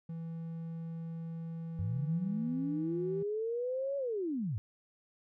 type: tone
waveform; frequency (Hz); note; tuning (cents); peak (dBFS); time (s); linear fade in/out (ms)
triangle; 164.81; E3; 0; -36; 0.09-3.23; 5
type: linear two-way sweep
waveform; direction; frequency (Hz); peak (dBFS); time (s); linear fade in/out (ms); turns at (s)
sine; up then down; 89.9 to 565 to 89.9; -32; 1.79-4.58; 0; 3.97
effects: none